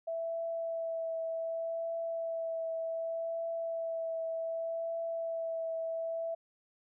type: tone with vibrato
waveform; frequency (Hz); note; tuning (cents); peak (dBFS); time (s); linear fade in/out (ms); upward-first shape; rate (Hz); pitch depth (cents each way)
sine; 659.3; E5; 0; -33; 0.07-6.35; 10; triangle; 0.66; 15
effects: none